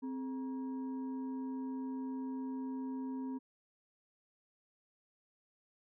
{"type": "tone with frequency modulation", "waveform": "sine", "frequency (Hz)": 261.6, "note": "C4", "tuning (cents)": 0, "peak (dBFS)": -37, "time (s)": [0.02, 3.39], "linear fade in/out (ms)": 20, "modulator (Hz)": 688, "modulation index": 0.38, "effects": []}